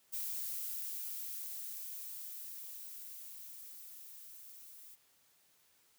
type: noise with level ramp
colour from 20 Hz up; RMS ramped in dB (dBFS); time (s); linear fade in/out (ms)
violet; -39 to -55; 0.12-4.96; 20
effects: white hiss -70 dBFS RMS until 5.98 s + high-pass 60 Hz 12 dB/octave